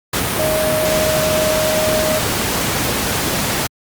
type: tone in noise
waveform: sine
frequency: 623 Hz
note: D#5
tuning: 2 cents sharp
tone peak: -16 dBFS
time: 0.39-2.19 s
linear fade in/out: 5 ms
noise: pink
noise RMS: -18 dBFS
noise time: 0.13-3.67 s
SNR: -1 dB
effects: high-pass 80 Hz 12 dB/octave + Opus 48 kbps